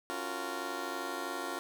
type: chord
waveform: 15% pulse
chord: Gb major seventh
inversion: second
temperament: just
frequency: 277.5 / 346.9 / 370 / 462.5 Hz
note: Db4 / F4 / Gb4 / Bb4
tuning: +2 / -12 / 0 / -14 cents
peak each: -36 / -34 / -37 / -37 dBFS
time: 0.1-1.59 s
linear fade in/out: 0 ms
effects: none